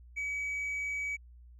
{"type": "tone with tanh clipping", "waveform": "sine", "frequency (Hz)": 2276, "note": "C#7", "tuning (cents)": 45, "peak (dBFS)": -33, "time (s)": [0.16, 1.17], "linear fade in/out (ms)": 20, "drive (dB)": 2, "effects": ["added 60 Hz sine -51 dBFS peak until 1.59 s"]}